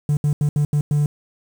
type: tone bursts at uneven times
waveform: triangle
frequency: 147.1 Hz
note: D3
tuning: 3 cents sharp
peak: -12 dBFS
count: 6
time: 0.09-0.17 / 0.24-0.33 / 0.41-0.49 / 0.56-0.65 / 0.73-0.81 / 0.91-1.06 s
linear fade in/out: 2 ms
effects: tanh soft clip ceiling -9 dBFS + 7-bit